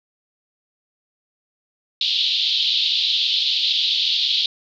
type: band-pass noise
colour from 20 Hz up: pink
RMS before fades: -20 dBFS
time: 2.01-4.46 s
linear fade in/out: 2 ms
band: 3200 to 4200 Hz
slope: 48 dB/octave
effects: none